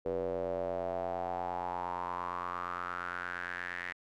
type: tone with band-pass filter sweep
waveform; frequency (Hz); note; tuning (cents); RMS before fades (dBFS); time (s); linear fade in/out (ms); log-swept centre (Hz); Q
square; 44.31; F1; +26; -37; 0.05-3.93; 10; 480 to 1900; 5.7
effects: none